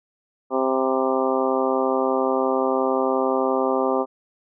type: harmonic tone with a mistuned harmonic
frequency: 131.5 Hz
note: C3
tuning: 9 cents sharp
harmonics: 2 / 3 / 4 / 5 / 6 / 7 / 8 / 9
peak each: -26 / -24 / -24 / -28 / -28 / -31 / -31 / -29 dBFS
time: 0.5-4.06 s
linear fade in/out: 50 ms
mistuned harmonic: 8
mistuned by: -43 cents
effects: none